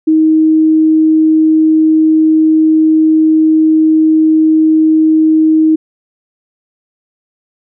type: tone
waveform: sine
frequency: 315.1 Hz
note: D#4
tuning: 22 cents sharp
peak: -5 dBFS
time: 0.07-5.76 s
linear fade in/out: 10 ms
effects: none